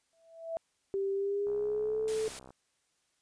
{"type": "tone with exponential growth", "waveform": "sine", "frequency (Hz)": 659, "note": "E5", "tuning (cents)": -1, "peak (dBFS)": -30, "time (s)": [0.13, 0.57], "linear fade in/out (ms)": 0, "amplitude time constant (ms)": 95}
{"type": "tone with pitch glide", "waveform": "sine", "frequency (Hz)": [392, 437.5], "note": ["G4", "A4"], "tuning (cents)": [0, -10], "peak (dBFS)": -29, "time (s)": [0.94, 2.28], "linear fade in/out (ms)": 0, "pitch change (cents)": 190, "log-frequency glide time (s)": [1.13, 2.04]}
{"type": "click train", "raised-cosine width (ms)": 1, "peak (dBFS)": -37, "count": 68, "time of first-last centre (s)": [1.47, 2.506], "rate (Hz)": 64.7}
{"type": "noise", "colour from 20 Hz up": "white", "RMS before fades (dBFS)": -43, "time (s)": [2.08, 2.39], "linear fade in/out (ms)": 0}
{"effects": ["white hiss -75 dBFS RMS until 3.21 s", "resampled to 22050 Hz"]}